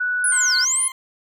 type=tone; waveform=sine; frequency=1478 Hz; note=F#6; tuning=2 cents flat; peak=-19 dBFS; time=0-0.65 s; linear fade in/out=10 ms
type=linear two-way sweep; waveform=sine; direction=down then up; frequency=10580 to 4101 to 10580 Hz; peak=-17 dBFS; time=0.24-0.88 s; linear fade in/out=2 ms; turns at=0.57 s
type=tone with vibrato; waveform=20% pulse; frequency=1046.5 Hz; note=C6; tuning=in tune; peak=-27 dBFS; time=0.32-0.92 s; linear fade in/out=2 ms; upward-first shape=sine; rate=9.4 Hz; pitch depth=12 cents each way
effects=none